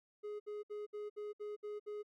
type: tone bursts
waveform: triangle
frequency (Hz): 417.9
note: G#4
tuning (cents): +11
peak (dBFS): -39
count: 8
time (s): 0.23-2.031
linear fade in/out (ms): 20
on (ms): 170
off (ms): 63
effects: none